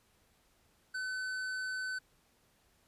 sine tone with hard clipping, 1515 Hz, F#6, 40 cents sharp, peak -37 dBFS, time 0.94-1.99 s, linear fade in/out 10 ms, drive 10 dB, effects pink hiss -70 dBFS RMS until 2.87 s + resampled to 32000 Hz

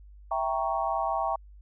sine chord, E diminished seventh, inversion none, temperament equal, 659.3 / 784 / 932.3 / 1108.7 Hz, E5 / G5 / Bb5 / Db6, 0 / 0 / 0 / 0 cents, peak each -31 / -30 / -32 / -32 dBFS, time 0.31-1.36 s, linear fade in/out 5 ms, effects added 50 Hz sine -47 dBFS peak until 1.61 s

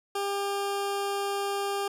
20% pulse tone, 400 Hz, G4, 35 cents sharp, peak -23 dBFS, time 0.15-1.88 s, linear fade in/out 5 ms, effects resampled to 32000 Hz

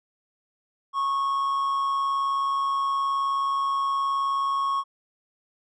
triangle tone with amplitude modulation, 1100 Hz, C#6, 14 cents flat, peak -19 dBFS, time 0.93-4.84 s, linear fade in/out 50 ms, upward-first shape sine, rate 139 Hz, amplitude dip 35%, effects resampled to 24000 Hz

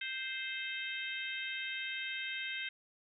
harmonic tone with a mistuned harmonic, 523.3 Hz, C5, in tune, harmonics 3 / 4 / 5 / 6 / 7, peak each -43 / -42 / -43 / -44 / -46 dBFS, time 0.01-2.69 s, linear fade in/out 5 ms, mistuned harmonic 7, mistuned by +20 cents, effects none

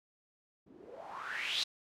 blue noise with low-pass filter sweep, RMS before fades -40 dBFS, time 0.66-1.64 s, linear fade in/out 10 ms, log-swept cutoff 240 to 4200 Hz, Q 5.5, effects none

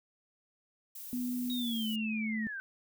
violet noise, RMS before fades -45 dBFS, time 0.95-1.96 s, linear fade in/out 5 ms
sine tone with pitch glide, 246.9 to 218.7 Hz, B3 to A3, 0 to -10 cents, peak -32 dBFS, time 1.13-2.47 s, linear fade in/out 0 ms, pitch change -210 cents, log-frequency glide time 1.58-1.85 s
sine linear sweep, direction down, 3811 to 1513 Hz, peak -37 dBFS, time 1.5-2.6 s, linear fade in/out 0 ms
effects none

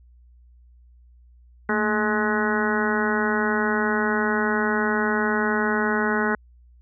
harmonic tone with a mistuned harmonic, 211.5 Hz, G#3, 32 cents sharp, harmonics 1 / 2 / 3 / 4 / 5 / 6 / 7 / 8 / 9, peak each -25 / -26 / -34 / -30 / -31 / -32 / -26 / -33 / -31 dBFS, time 1.69-6.35 s, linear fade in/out 2 ms, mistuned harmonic 1, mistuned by +83 cents, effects added 60 Hz sine -49 dBFS peak until 6.81 s

